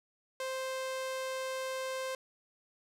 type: tone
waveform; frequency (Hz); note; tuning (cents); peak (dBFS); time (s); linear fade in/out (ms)
sawtooth; 523.3; C5; 0; -31; 0.4-2.15; 2
effects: low-pass 12000 Hz 12 dB/octave + 12-bit